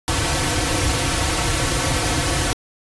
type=noise with comb filter; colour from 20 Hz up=pink; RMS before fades=-20 dBFS; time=0.08-2.53 s; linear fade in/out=0 ms; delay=4.9 ms; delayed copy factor=-0.95; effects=resampled to 24000 Hz